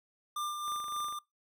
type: tone with tremolo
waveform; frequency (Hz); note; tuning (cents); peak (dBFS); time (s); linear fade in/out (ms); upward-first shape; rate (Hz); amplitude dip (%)
square; 1194; D6; +28; -33; 0.36-1.19; 5; sine; 3.5; 40
type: click train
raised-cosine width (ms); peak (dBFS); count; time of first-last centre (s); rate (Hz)
0.5; -37; 12; 0.68-1.125; 24.7
effects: noise-tail reverb RT60 0.2 s tail -24 dB re dry